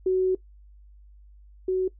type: tone pair in turn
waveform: sine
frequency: 373 / 373 Hz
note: F#4 / F#4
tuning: +14 / +14 cents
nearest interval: unison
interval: 0 cents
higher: neither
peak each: -19 / -21 dBFS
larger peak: first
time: 0.06-0.35 / 1.68-1.88 s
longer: first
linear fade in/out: 5 ms
effects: noise-tail reverb RT60 0.1 s tail -19 dB re dry + added 50 Hz sine -48 dBFS peak until 1.99 s